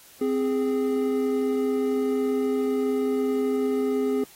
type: tone pair together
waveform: triangle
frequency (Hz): 260.6 / 413.7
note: C4 / G#4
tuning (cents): -7 / -7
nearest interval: minor sixth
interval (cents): 800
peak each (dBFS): -23 / -22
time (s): 0.21-4.24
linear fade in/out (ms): 5
effects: white hiss -51 dBFS RMS until 4.35 s + AAC 48 kbps